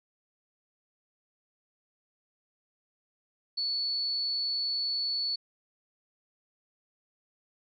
sine tone, 4435 Hz, C#8, in tune, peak -28 dBFS, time 3.57-5.36 s, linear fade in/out 10 ms, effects none

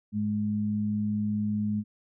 sine tone pair together, 105.1 / 209.9 Hz, G#2 / G#3, +21 / +19 cents, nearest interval octave, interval 1198 cents, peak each -33 / -26 dBFS, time 0.12-1.84 s, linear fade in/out 50 ms, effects none

